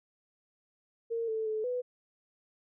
sine tone with pitch steps, 460.3 / 441.5 / 433.8 / 496.2 Hz, A#4 / A4 / A4 / B4, -22 / +6 / -25 / +8 cents, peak -30 dBFS, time 1.1-1.82 s, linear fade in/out 20 ms, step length 180 ms, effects none

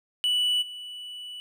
triangle tone with level steps, 2960 Hz, F#7, in tune, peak -20 / -35 dBFS, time 0.24-1.4 s, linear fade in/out 0 ms, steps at 0.61 s, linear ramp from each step 20 ms, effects none

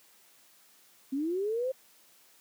sine linear sweep, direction up, 259 to 534 Hz, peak -28 dBFS, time 1.12-1.72 s, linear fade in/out 10 ms, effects white hiss -61 dBFS RMS until 2.4 s + high-pass 150 Hz 12 dB/octave

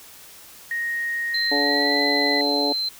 sine tone with pitch glide, 1869 to 1991.6 Hz, A#6 to B6, +4 to +14 cents, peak -23 dBFS, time 0.71-2.41 s, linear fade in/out 2 ms, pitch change +110 cents, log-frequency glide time 1.57-2.03 s
sine tone, 4100 Hz, C8, 36 cents flat, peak -22 dBFS, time 1.34-2.89 s, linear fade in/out 5 ms
harmonic tone, 143.6 Hz, D3, 39 cents flat, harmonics 2 / 3 / 4 / 5 / 6, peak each -25 / -27 / -28 / -29 / -30 dBFS, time 1.51-2.73 s, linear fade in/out 10 ms
effects white hiss -45 dBFS RMS until 2.99 s

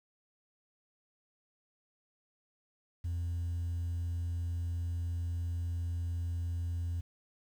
sine tone, 85.7 Hz, F2, 32 cents flat, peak -30 dBFS, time 3.04-7.01 s, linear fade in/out 10 ms, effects tanh soft clip ceiling -31 dBFS + 10-bit

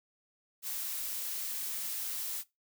blue noise, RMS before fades -37 dBFS, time 0.62-2.44 s, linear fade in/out 50 ms, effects noise-tail reverb RT60 0.2 s tail -20 dB re dry

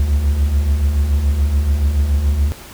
triangle beating tone pair, 66.1 / 73.1 Hz, C2 / D2, +18 / -7 cents, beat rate 7 Hz, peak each -20 / -11 dBFS, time 0-2.52 s, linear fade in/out 0 ms, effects pink hiss -37 dBFS RMS until 2.73 s

